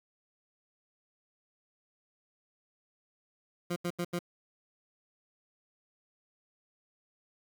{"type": "tone bursts", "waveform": "20% pulse", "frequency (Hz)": 174.61, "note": "F3", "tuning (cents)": 0, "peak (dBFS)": -26, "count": 4, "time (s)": [3.7, 4.192], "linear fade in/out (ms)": 10, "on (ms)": 63, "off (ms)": 80, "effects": ["9-bit"]}